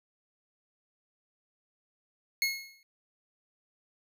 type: tone with exponential decay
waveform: 25% pulse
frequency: 2170 Hz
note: C#7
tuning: 37 cents flat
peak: -20 dBFS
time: 2.42-2.83 s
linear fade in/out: 1 ms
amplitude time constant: 87 ms
effects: none